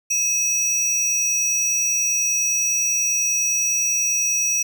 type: tone pair together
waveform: square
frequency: 2579 / 5790 Hz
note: E7 / F#8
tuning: -39 / -38 cents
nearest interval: octave + major second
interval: 1401 cents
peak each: -28 / -19 dBFS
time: 0.1-4.63 s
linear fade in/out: 10 ms
effects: none